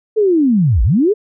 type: linear two-way sweep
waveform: sine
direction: down then up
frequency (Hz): 447.4 to 46.25 to 447.4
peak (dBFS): -9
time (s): 0.16-1.14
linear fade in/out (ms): 20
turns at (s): 0.83
effects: none